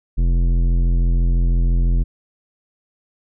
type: tone with tanh clipping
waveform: sine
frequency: 43 Hz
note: F1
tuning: 26 cents flat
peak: -15 dBFS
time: 0.17-2.04 s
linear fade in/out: 20 ms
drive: 13 dB
effects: none